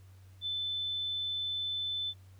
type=tone; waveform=sine; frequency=3520 Hz; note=A7; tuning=in tune; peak=-32 dBFS; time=0.41-2.14 s; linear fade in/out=50 ms; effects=added 94 Hz sine -52 dBFS peak until 2.39 s + pink hiss -67 dBFS RMS until 2.39 s